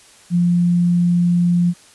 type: tone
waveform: sine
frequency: 174.61 Hz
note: F3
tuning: in tune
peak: -12 dBFS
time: 0.3-1.74 s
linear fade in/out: 50 ms
effects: white hiss -47 dBFS RMS until 1.94 s + resampled to 24000 Hz